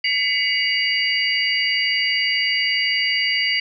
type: tone cluster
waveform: sine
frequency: 2016 / 2232 / 2857 / 4665 Hz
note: B6 / C#7 / F7 / D8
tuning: +35 / +11 / +39 / -12 cents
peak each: -23 dBFS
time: 0.04-3.6 s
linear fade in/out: 5 ms
effects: none